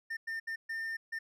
triangle tone bursts at uneven times, 1807 Hz, A6, 46 cents sharp, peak -33 dBFS, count 5, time 0.1-0.17 / 0.27-0.4 / 0.47-0.56 / 0.69-0.97 / 1.12-1.19 s, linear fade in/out 10 ms, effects none

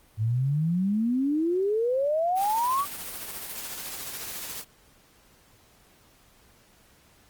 sine exponential sweep, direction up, 104.6 to 1174.7 Hz, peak -22 dBFS, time 0.17-2.86 s, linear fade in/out 50 ms
white noise with tremolo, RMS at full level -35 dBFS, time 2.35-4.65 s, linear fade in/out 50 ms, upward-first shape sine, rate 14 Hz, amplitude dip 35%
effects pink hiss -59 dBFS RMS until 7.29 s + Opus 32 kbps

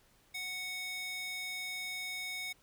square tone with high-pass filter, 740 Hz, F#5, in tune, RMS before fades -40 dBFS, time 0.34-2.53 s, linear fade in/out 10 ms, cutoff 2500 Hz, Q 2.2, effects pink hiss -67 dBFS RMS until 2.62 s

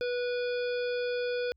harmonic tone, 490 Hz, B4, 14 cents flat, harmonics 1 / 3 / 5 / 7 / 9 / 10, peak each -29 / -39 / -43 / -46 / -48 / -49 dBFS, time 0.01-1.52 s, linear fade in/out 0 ms, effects added 67 Hz sine -64 dBFS peak until 1.56 s

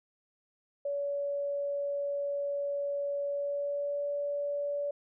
sine tone with pitch glide, 568 to 574.6 Hz, C#5 to D5, +42 to -38 cents, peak -30 dBFS, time 0.85-4.91 s, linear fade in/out 5 ms, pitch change +20 cents, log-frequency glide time 3.26-4.06 s, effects none

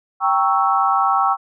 sine chord, G diminished seventh, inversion none, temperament equal, 784 / 932.3 / 1108.7 / 1318.5 Hz, G5 / Bb5 / Db6 / Fb6, 0 / 0 / 0 / 0 cents, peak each -18 / -24 / -19 / -19 dBFS, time 0.2-1.37 s, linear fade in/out 50 ms, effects none

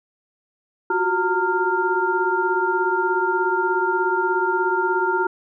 sine tone cluster, 359.1 / 375.8 / 914 / 1398 Hz, F4 / F#4 / A#5 / F6, +48 / +27 / -34 / +1 cents, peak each -25 / -24 / -22 / -23 dBFS, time 0.9-5.27 s, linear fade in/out 5 ms, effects none

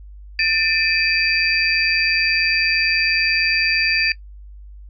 sine tone cluster, 1787 / 2369 / 2538 / 4673 Hz, A6 / D7 / D#7 / D8, +26 / +14 / +34 / -9 cents, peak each -21 dBFS, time 0.39-4.12 s, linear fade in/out 2 ms, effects noise-tail reverb RT60 0.1 s tail -20 dB re dry + added 50 Hz sine -36 dBFS peak until 4.89 s

